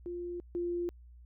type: tone pair in turn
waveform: sine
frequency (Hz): 350 / 348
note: F4 / F4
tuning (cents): +4 / -6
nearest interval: unison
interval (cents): 10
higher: first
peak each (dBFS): -36 / -31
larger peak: second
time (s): 0.06-0.4 / 0.55-0.89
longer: neither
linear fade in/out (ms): 0
effects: added 60 Hz sine -51 dBFS peak until 1.25 s